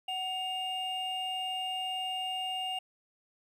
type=tone pair together; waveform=triangle; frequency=746.4 / 2818 Hz; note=F#5 / F7; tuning=+15 / +15 cents; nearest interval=octave + major seventh; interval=2300 cents; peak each=-34 / -33 dBFS; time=0.08-2.79 s; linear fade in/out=5 ms; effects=none